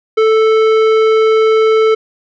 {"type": "tone with tanh clipping", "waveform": "sine", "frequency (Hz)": 440, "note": "A4", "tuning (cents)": 0, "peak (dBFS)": -9, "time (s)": [0.17, 1.95], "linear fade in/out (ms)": 10, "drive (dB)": 14, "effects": []}